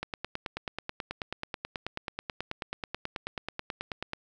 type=click train; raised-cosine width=0.3 ms; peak=-17 dBFS; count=39; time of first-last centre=0.03-4.134 s; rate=9.26 Hz; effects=none